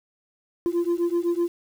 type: beating tone pair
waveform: sine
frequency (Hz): 340.6 / 348.5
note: F4 / F4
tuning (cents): -43 / -4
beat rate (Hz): 7.9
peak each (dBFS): -22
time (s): 0.66-1.48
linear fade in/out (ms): 0
effects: tanh soft clip ceiling -18 dBFS + 8-bit